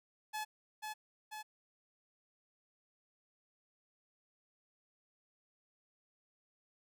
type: tone with echo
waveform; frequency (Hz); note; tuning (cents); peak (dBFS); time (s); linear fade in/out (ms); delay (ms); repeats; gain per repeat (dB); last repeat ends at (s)
sawtooth; 857; A5; -46; -34; 0.33-0.45; 20; 490; 2; -3; 1.43
effects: none